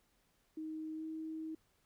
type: tone with pitch glide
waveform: sine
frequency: 314.1 to 317.6 Hz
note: D#4 to D#4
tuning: +16 to +36 cents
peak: -40 dBFS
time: 0.57-1.55 s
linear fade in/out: 5 ms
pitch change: +20 cents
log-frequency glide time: 0.95-1.04 s
effects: pink hiss -75 dBFS RMS until 1.85 s